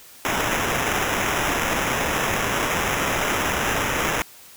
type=noise with sample-and-hold; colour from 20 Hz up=white; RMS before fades=-23 dBFS; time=0.25-4.22 s; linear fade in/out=0 ms; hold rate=4410 Hz; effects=white hiss -46 dBFS RMS until 4.56 s